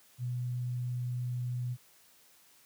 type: tone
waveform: sine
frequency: 123.47 Hz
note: B2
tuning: in tune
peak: -31 dBFS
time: 0.18-1.77 s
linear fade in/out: 50 ms
effects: white hiss -62 dBFS RMS until 2.65 s + high-pass 80 Hz 12 dB/octave